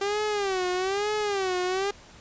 sawtooth tone with vibrato, 392 Hz, G4, in tune, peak -21 dBFS, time 0.01-1.91 s, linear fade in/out 5 ms, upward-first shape sine, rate 1.1 Hz, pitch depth 140 cents each way, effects pink hiss -50 dBFS RMS until 2.2 s + resampled to 16000 Hz

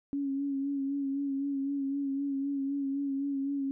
sine tone with vibrato, 277.2 Hz, C#4, in tune, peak -29 dBFS, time 0.13-3.71 s, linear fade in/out 0 ms, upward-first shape sine, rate 3.9 Hz, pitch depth 35 cents each way, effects none

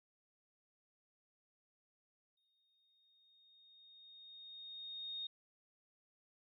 sine tone with exponential growth, 3708 Hz, A#7, 10 cents flat, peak -40 dBFS, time 2.37-5.27 s, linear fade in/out 5 ms, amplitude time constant 630 ms, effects none

